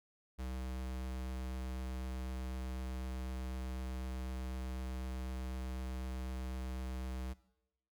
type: tone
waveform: square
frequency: 64 Hz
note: C2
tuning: 38 cents flat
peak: -40 dBFS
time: 0.38-7.34 s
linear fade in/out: 20 ms
effects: noise-tail reverb RT60 0.8 s tail -18 dB re dry